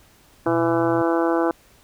harmonic tone, 166.9 Hz, E3, 22 cents sharp, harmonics 2 / 3 / 4 / 5 / 6 / 7 / 8 / 9, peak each -20 / -24 / -26 / -28 / -30 / -31 / -32 / -33 dBFS, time 0.46-1.51 s, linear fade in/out 2 ms
triangle tone, 123.47 Hz, B2, in tune, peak -27 dBFS, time 0.47-1.02 s, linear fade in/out 5 ms
effects pink hiss -54 dBFS RMS until 1.83 s

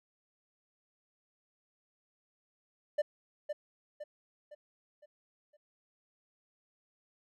triangle tone with echo, 595 Hz, D5, 22 cents sharp, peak -24 dBFS, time 2.98-3.02 s, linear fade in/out 10 ms, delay 510 ms, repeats 5, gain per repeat -7 dB, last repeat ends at 5.57 s, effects none

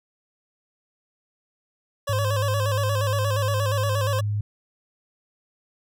25% pulse tone with vibrato, 543 Hz, C#5, 36 cents flat, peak -21 dBFS, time 2.07-4.21 s, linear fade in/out 10 ms, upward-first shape square, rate 8.5 Hz, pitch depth 74 cents each way
sine tone, 104 Hz, G#2, 3 cents sharp, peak -22 dBFS, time 2.09-4.41 s, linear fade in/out 5 ms
effects none

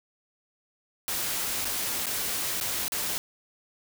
white noise with dropouts, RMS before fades -30 dBFS, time 1.08-3.18 s, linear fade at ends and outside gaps 0 ms, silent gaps 1.646-1.653 / 2.058-2.067 / 2.601-2.611 / 2.881-2.921 s, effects none

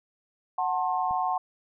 sine chord, F# diminished, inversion none, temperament just, 740 / 888 / 1065.6 Hz, F#5 / A5 / C6, 0 / +16 / +31 cents, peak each -27 / -30 / -30 dBFS, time 0.58-1.38 s, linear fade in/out 5 ms
click, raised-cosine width 5 ms, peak -33 dBFS, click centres 1.11 s
effects none

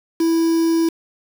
triangle tone with quantisation, 329.6 Hz, E4, in tune, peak -12 dBFS, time 0.2-0.89 s, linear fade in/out 5 ms, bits 5, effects none

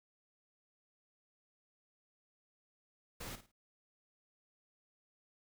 pink noise with echo, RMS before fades -45 dBFS, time 3.2-3.36 s, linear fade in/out 10 ms, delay 53 ms, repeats 3, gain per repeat -11 dB, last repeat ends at 3.519 s, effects none

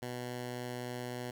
10% pulse tone, 123.47 Hz, B2, in tune, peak -30 dBFS, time 0.02-1.31 s, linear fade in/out 5 ms, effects none

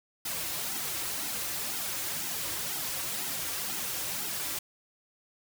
white noise with flanger, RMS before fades -34 dBFS, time 0.25-4.59 s, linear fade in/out 5 ms, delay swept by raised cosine 1.7 to 4.8 ms, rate 2 Hz, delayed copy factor -0.85, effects none

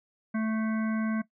harmonic tone, 220 Hz, A3, in tune, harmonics 1 / 3 / 5 / 7 / 9 / 10, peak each -26 / -40 / -42 / -40 / -47 / -49 dBFS, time 0.34-1.22 s, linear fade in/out 10 ms, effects noise-tail reverb RT60 0.1 s tail -17 dB re dry

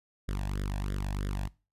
sawtooth tone with flanger, 49 Hz, G1, in tune, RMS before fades -32 dBFS, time 0.28-1.48 s, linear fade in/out 10 ms, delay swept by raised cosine 0.57 to 1.2 ms, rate 3.1 Hz, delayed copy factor +1, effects noise-tail reverb RT60 0.3 s tail -21 dB re dry + resampled to 32000 Hz

